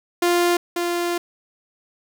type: tone pair in turn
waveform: sawtooth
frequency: 349.2 / 347.2 Hz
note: F4 / F4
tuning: 0 / -10 cents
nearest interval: unison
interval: 10 cents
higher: first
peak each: -12 / -17 dBFS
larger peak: first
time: 0.22-0.57 / 0.76-1.18 s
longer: second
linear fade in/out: 5 ms
effects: none